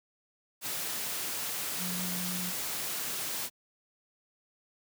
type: tone in noise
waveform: sine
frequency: 180.4 Hz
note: F#3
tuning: 44 cents flat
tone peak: -36 dBFS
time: 1.78-2.53 s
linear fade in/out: 50 ms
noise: white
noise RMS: -35 dBFS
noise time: 0.61-3.5 s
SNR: -4 dB
effects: high-pass 100 Hz 12 dB/octave